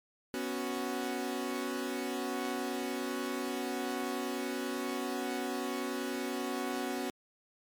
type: chord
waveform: sawtooth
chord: B suspended second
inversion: none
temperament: equal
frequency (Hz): 246.9 / 277.2 / 370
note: B3 / C#4 / F#4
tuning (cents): 0 / 0 / 0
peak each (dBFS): -34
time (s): 0.34-7.1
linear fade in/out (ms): 0
effects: MP3 96 kbps